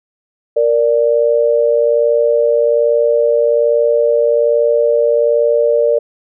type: tone pair together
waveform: sine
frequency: 466.2 / 587.4 Hz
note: A#4 / D5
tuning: 0 / 0 cents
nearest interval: major third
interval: 400 cents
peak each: -12 dBFS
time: 0.56-5.99 s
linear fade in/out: 10 ms
effects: none